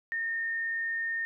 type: tone with frequency modulation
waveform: sine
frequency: 1829 Hz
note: A#6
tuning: 33 cents flat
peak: -29 dBFS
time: 0.12-1.25 s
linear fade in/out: 0 ms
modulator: 57.6 Hz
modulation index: 0.22
effects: none

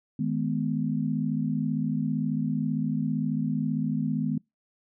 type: tone cluster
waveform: sine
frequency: 157.2 / 212.2 / 250.2 Hz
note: D#3 / G#3 / B3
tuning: +18 / +38 / +23 cents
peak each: -29 dBFS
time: 0.19-4.38 s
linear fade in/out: 5 ms
effects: noise-tail reverb RT60 0.2 s tail -26 dB re dry

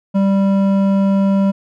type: tone with hard clipping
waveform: sine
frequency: 196 Hz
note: G3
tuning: in tune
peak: -13 dBFS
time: 0.14-1.52 s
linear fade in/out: 20 ms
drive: 10 dB
effects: none

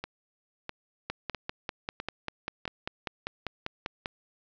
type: two click trains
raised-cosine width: 0.3 ms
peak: -16 / -19 dBFS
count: 16 / 5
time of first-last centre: 1.1-4.059 / 0.04-2.654 s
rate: 5.07 / 1.53 Hz
effects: resampled to 16000 Hz + 9-bit

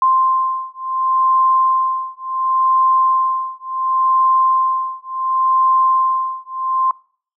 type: beating tone pair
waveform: sine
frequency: 1046.5 / 1047.2 Hz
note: C6 / C6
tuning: 0 / +1 cents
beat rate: 0.7 Hz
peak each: -16 dBFS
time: 0.02-6.91 s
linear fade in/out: 2 ms
effects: noise-tail reverb RT60 0.5 s tail -24 dB re dry

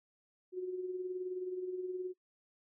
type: tone with tremolo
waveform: sine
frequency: 366.7 Hz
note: F#4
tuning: 15 cents flat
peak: -34 dBFS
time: 0.52-2.14 s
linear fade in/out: 50 ms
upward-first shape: sine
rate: 19 Hz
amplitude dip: 50%
effects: noise-tail reverb RT60 0.1 s tail -24 dB re dry

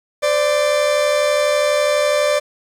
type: tone pair together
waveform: 40% pulse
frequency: 516.9 / 589 Hz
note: C5 / D5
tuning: -21 / +5 cents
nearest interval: major second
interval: 226 cents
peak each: -21 / -14 dBFS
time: 0.22-2.4 s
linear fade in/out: 20 ms
effects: low-pass 10000 Hz 12 dB/octave + 7-bit

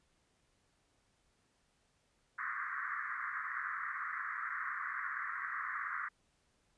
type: band-pass noise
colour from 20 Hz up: pink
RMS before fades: -40 dBFS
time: 2.38-6.09 s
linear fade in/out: 10 ms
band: 1100 to 2000 Hz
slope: 96 dB/octave
effects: pink hiss -75 dBFS RMS until 6.77 s + resampled to 22050 Hz

